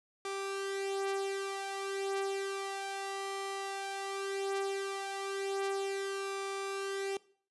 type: tone with flanger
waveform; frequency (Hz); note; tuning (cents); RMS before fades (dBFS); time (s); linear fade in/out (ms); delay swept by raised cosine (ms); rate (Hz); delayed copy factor
sawtooth; 392; G4; 0; -37; 0.25-7.17; 2; 1.7 to 6.7; 0.16; +0.6
effects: noise-tail reverb RT60 0.5 s tail -20 dB re dry + resampled to 24000 Hz